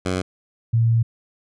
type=tone pair in turn; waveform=10% pulse / sine; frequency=92 / 114.88 Hz; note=F#2 / A#2; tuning=-9 / -25 cents; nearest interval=major third; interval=384 cents; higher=second; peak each=-13 / -14 dBFS; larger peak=first; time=0.05-0.22 / 0.73-1.03 s; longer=second; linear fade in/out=10 ms; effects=resampled to 22050 Hz